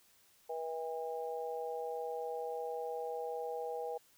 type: harmonic tone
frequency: 161.5 Hz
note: E3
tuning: 35 cents flat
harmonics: 3 / 4 / 5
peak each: -39 / -45 / -42 dBFS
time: 0.49-3.98 s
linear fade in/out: 10 ms
effects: white hiss -67 dBFS RMS until 4.17 s